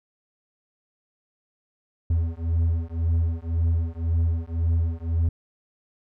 triangle beating tone pair, 82 / 83.9 Hz, E2 / E2, -9 / +31 cents, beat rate 1.9 Hz, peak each -22 dBFS, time 2.1-5.29 s, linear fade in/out 5 ms, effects none

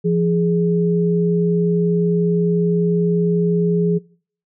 sine tone pair together, 171.48 / 416.9 Hz, F3 / G#4, -31 / +7 cents, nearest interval octave + minor third, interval 1538 cents, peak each -16 / -18 dBFS, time 0.04-3.99 s, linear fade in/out 20 ms, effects noise-tail reverb RT60 0.5 s tail -24 dB re dry

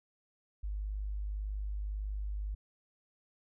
sine tone, 50.9 Hz, G#1, 34 cents flat, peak -34 dBFS, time 0.63-2.55 s, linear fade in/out 10 ms, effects none

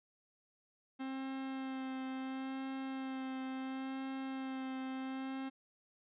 45% pulse tone with vibrato, 264.5 Hz, C4, 19 cents sharp, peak -39 dBFS, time 0.99-5.5 s, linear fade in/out 20 ms, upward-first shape sine, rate 0.72 Hz, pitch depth 15 cents each way, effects resampled to 8000 Hz

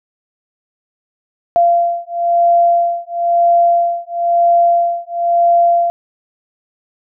sine beating tone pair, 688 / 689 Hz, F5 / F5, -26 / -24 cents, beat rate 1 Hz, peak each -13 dBFS, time 1.56-5.9 s, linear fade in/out 0 ms, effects none

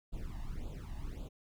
brown noise with flanger, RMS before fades -41 dBFS, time 0.12-1.29 s, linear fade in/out 20 ms, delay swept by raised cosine 0.26 to 1.1 ms, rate 1.8 Hz, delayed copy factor +1, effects none

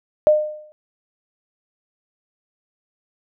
sine tone with exponential decay, 608 Hz, D#5, 40 cents flat, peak -7 dBFS, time 0.27-0.72 s, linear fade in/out 0 ms, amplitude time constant 97 ms, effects none

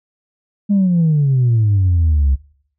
sine exponential sweep, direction down, 207.7 to 65.41 Hz, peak -9 dBFS, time 0.69-2.36 s, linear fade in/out 20 ms, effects noise-tail reverb RT60 0.6 s tail -21 dB re dry + tanh soft clip ceiling -8 dBFS

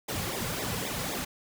pink noise with flanger, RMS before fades -33 dBFS, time 0.08-1.25 s, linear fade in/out 10 ms, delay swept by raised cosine 0.68 to 3.28 ms, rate 3.8 Hz, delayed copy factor -0.95, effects none

